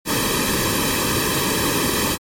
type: noise with comb filter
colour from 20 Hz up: pink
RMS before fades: -20 dBFS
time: 0.05-2.18 s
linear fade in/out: 50 ms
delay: 1.4 ms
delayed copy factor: -0.9
effects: MP3 64 kbps